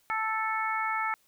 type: harmonic tone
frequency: 440 Hz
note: A4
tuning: in tune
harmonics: 2 / 3 / 4 / 5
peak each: -32 / -31 / -36 / -34 dBFS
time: 0.1-1.14 s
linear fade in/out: 0 ms
effects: white hiss -67 dBFS RMS until 1.27 s